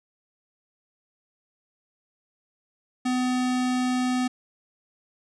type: tone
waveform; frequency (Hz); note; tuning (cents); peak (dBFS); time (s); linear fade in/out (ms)
square; 252; B3; +35; -23; 3.05-4.28; 10
effects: resampled to 22050 Hz